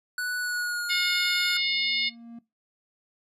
square tone with pitch glide, 1480 to 1428.8 Hz, F#6 to F6, 0 to +39 cents, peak -28 dBFS, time 0.18-1.57 s, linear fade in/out 2 ms, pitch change -61 cents, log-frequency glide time 0.38-0.87 s
harmonic tone, 721 Hz, F#5, 45 cents flat, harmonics 3 / 4 / 5 / 6 / 7, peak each -27 / -32 / -29 / -31 / -34 dBFS, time 0.89-2.1 s, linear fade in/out 20 ms
triangle tone with exponential growth, 233.1 Hz, A#3, in tune, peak -36 dBFS, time 1.05-2.39 s, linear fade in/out 5 ms, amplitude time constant 290 ms
effects noise-tail reverb RT60 0.2 s tail -18 dB re dry + resampled to 32000 Hz

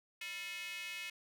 square tone with high-pass filter, 196 Hz, G3, in tune, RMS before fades -44 dBFS, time 0.21-1.1 s, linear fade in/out 5 ms, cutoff 2400 Hz, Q 4.3, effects none

